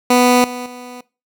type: tone with level steps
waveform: 15% pulse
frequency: 247.5 Hz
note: B3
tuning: 4 cents sharp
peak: -3 / -18 / -25 dBFS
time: 0.1-1.01 s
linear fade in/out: 5 ms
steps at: 0.44 / 0.66 s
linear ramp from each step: 2 ms
effects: noise-tail reverb RT60 0.3 s tail -21 dB re dry